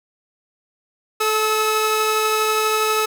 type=tone pair together; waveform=sawtooth; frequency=434.4 / 1290.9 Hz; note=A4 / E6; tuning=-22 / -37 cents; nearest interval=octave + perfect fifth; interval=1885 cents; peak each=-16 dBFS; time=1.2-3.06 s; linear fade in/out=10 ms; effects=none